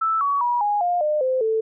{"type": "tone with pitch steps", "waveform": "sine", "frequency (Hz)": [1318.5, 1128.1, 965.2, 825.8, 706.6, 604.5, 517.2, 442.5], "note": ["E6", "C#6", "B5", "G#5", "F5", "D5", "C5", "A4"], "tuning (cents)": [0, 30, -40, -10, 20, 50, -20, 10], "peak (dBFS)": -18, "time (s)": [0.01, 1.61], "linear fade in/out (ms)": 10, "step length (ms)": 200, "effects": []}